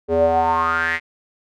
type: tone with band-pass filter sweep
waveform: square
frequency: 82.41 Hz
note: E2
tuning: in tune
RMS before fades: -18 dBFS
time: 0.08-1 s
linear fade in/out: 50 ms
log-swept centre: 450 to 2100 Hz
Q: 7.6
effects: none